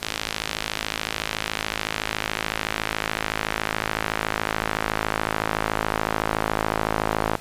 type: tone with band-pass filter sweep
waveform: sawtooth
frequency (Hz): 53.8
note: A1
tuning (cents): -38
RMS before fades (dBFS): -27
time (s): 0.02-7.36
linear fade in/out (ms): 0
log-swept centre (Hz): 3700 to 960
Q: 0.94
effects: pink hiss -42 dBFS RMS until 7.4 s + resampled to 32000 Hz